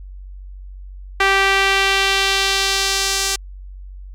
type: tone with band-pass filter sweep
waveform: sawtooth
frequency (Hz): 390.2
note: G4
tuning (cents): -8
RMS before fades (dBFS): -17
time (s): 1.2-3.36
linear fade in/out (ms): 5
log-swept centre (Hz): 1900 to 6400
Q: 1.2
effects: added 47 Hz sine -32 dBFS peak until 4.14 s